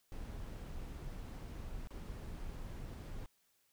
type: noise with dropouts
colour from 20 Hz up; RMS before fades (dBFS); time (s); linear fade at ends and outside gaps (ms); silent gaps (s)
brown; -45; 0.12-3.26; 0; 1.872-1.906
effects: white hiss -75 dBFS RMS until 3.72 s